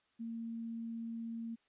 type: tone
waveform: sine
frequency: 229.1 Hz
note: A#3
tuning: 30 cents flat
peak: -39 dBFS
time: 0.19-1.56 s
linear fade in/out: 20 ms
effects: white hiss -75 dBFS RMS until 1.68 s + resampled to 8000 Hz